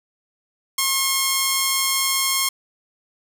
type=tone with amplitude modulation; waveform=5% pulse; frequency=1077 Hz; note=C6; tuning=50 cents sharp; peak=-5 dBFS; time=0.78-2.49 s; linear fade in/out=5 ms; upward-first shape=sine; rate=181 Hz; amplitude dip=25%; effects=none